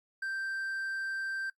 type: tone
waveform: triangle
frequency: 1568 Hz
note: G6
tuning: in tune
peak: -31 dBFS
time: 0.22-1.5 s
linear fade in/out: 5 ms
effects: noise-tail reverb RT60 0.1 s tail -19 dB re dry + AAC 64 kbps

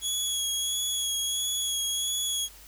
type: tone with vibrato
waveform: 20% pulse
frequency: 3345 Hz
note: G#7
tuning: 12 cents sharp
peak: -21 dBFS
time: 0.01-2.49 s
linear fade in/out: 50 ms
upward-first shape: sine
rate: 1.5 Hz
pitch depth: 20 cents each way
effects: added 50 Hz sine -53 dBFS peak until 2.67 s + white hiss -51 dBFS RMS until 2.67 s

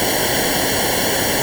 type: noise with comb filter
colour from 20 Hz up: pink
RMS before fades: -18 dBFS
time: 0-1.42 s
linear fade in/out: 0 ms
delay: 0.8 ms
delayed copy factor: -0.9
effects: none

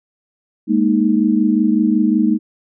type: chord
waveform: sine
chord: Ab suspended second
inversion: none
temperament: equal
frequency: 207.7 / 233.1 / 311.1 Hz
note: Ab3 / Bb3 / Eb4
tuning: 0 / 0 / 0 cents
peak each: -16 dBFS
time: 0.67-2.39 s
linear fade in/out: 50 ms
effects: none

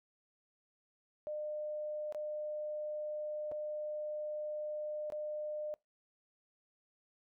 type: tone with dropouts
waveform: sine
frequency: 604 Hz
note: D5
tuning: 48 cents sharp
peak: -37 dBFS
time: 1.27-5.74 s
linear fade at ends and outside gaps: 0 ms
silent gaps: 2.124-2.147 / 3.515-3.52 / 5.101-5.122 s
effects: noise-tail reverb RT60 0.2 s tail -25 dB re dry

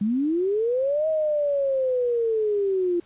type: linear two-way sweep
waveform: sine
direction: up then down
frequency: 196 to 637 to 342 Hz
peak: -20 dBFS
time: 0.01-3 s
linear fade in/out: 5 ms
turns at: 1.08 s
effects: pink hiss -57 dBFS RMS until 3.05 s + resampled to 8000 Hz

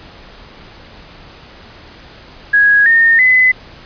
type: tone with pitch steps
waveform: sine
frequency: 1659 / 1830.2 / 2019 Hz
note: G#6 / A#6 / B6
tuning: -2 / -32 / +38 cents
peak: -6 dBFS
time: 2.53-3.52 s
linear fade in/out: 10 ms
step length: 330 ms
effects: pink hiss -38 dBFS RMS until 3.85 s + resampled to 11025 Hz

